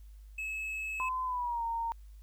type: tone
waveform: triangle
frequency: 2588 Hz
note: E7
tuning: 32 cents flat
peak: -33 dBFS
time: 0.38-1.09 s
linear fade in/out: 5 ms
type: tone with pitch glide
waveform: sine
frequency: 1023 to 922 Hz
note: C6 to A#5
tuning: -39 to -19 cents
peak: -31 dBFS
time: 1-1.92 s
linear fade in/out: 0 ms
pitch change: -180 cents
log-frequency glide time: 1.24-1.64 s
effects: added 51 Hz sine -48 dBFS peak until 2.22 s + white hiss -71 dBFS RMS until 2.22 s